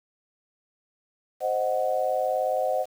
sine chord, C diminished, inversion none, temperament equal, 523.3 / 622.3 / 740 Hz, C5 / Eb5 / Gb5, 0 / 0 / 0 cents, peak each -27 dBFS, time 1.4-2.86 s, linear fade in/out 50 ms, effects 8-bit

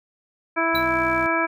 harmonic tone, 329.6 Hz, E4, in tune, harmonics 1 / 2 / 3 / 4 / 5 / 7, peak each -26 / -26 / -26 / -26 / -26 / -26 dBFS, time 0.56-1.47 s, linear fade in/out 20 ms
15% pulse tone, 62.5 Hz, B1, 21 cents sharp, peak -28 dBFS, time 0.73-1.27 s, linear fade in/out 10 ms
square tone with exponential decay, 3951 Hz, B7, in tune, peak -23 dBFS, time 0.75-0.89 s, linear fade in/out 2 ms, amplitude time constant 29 ms
effects none

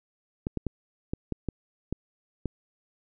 clicks, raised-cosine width 3 ms, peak -16 dBFS, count 8, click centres 0.469 / 0.573 / 0.667 / 1.135 / 1.323 / 1.487 / 1.926 / 2.457 s, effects none

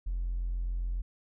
sine tone with hard clipping, 43.65 Hz, F1, in tune, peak -30 dBFS, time 0.06-1.02 s, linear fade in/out 10 ms, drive 1 dB, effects none

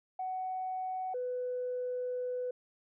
sine tone pair in turn, 747 / 498.6 Hz, F#5 / B4, +16 / +16 cents, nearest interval perfect fifth, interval 700 cents, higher first, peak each -33 / -32 dBFS, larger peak second, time 0.19-1.14 / 1.14-2.51 s, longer second, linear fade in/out 5 ms, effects tanh soft clip ceiling -28 dBFS

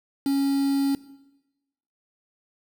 triangle tone with quantisation, 276.3 Hz, C#4, 6 cents flat, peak -18 dBFS, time 0.26-0.95 s, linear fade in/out 2 ms, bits 6, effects noise-tail reverb RT60 1.0 s tail -18 dB re dry

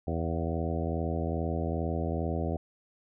harmonic tone with a mistuned harmonic, 82.41 Hz, E2, in tune, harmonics 1 / 2 / 3 / 4 / 5 / 6 / 7 / 8 / 9, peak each -32 / -35 / -37 / -38 / -39 / -40 / -40 / -41 / -42 dBFS, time 0.07-2.57 s, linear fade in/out 5 ms, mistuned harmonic 8, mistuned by +33 cents, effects none

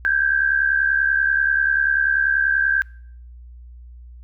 sine tone pair together, 1568 / 1638.3 Hz, G6 / G#6, 0 / -24 cents, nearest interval minor second, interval 76 cents, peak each -17 / -21 dBFS, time 0.05-2.82 s, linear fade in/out 0 ms, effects noise-tail reverb RT60 0.6 s tail -25 dB re dry + added 60 Hz sine -38 dBFS peak until 4.23 s

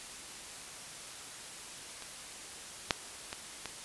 clicks, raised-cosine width 0.2 ms, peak -27 / -8 / -20 / -20 dBFS, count 4, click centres 2.023 / 2.908 / 3.329 / 3.657 s, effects white hiss -46 dBFS RMS until 3.84 s + resampled to 24000 Hz

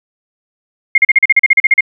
sine tone bursts, 2131 Hz, C7, 31 cents sharp, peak -3 dBFS, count 13, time 0.95-1.808 s, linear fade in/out 5 ms, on 30 ms, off 39 ms, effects none

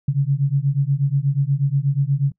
sine beating tone pair, 135.5 / 143.8 Hz, C#3 / D3, -39 / -36 cents, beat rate 8.3 Hz, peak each -19 dBFS, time 0.08-2.32 s, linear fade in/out 5 ms, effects noise-tail reverb RT60 0.1 s tail -24 dB re dry

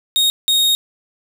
40% pulse tone bursts at uneven times, 3729 Hz, A#7, in tune, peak -11 dBFS, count 2, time 0.16-0.3 / 0.48-0.75 s, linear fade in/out 0 ms, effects none

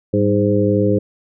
harmonic tone with a mistuned harmonic, 103.3 Hz, G#2, 9 cents flat, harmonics 1 / 2 / 3 / 4 / 5, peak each -19 / -19 / -19 / -19 / -19 dBFS, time 0.13-0.99 s, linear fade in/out 10 ms, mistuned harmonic 2, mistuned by -78 cents, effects none

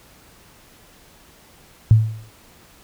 sine tone with exponential decay, 110 Hz, A2, in tune, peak -5 dBFS, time 1.91-2.3 s, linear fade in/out 0 ms, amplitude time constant 83 ms, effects pink hiss -50 dBFS RMS until 2.83 s

